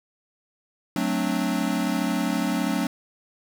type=chord; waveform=square; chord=D dominant seventh; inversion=first; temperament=equal; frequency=185 / 220 / 261.6 / 293.7 Hz; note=F#3 / A3 / C4 / D4; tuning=0 / 0 / 0 / 0 cents; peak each=-29 dBFS; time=0.96-2.87 s; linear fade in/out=2 ms; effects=none